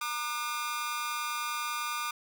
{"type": "tone with amplitude modulation", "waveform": "sawtooth", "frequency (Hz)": 1207, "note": "D6", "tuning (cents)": 47, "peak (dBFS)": -24, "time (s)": [0.01, 2.11], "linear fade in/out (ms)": 5, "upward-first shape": "sine", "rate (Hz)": 270, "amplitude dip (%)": 90, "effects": []}